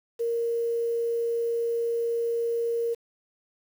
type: tone with quantisation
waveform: sine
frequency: 466.2 Hz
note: A#4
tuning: in tune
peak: -24 dBFS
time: 0.19-2.95 s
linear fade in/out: 20 ms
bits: 8
effects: none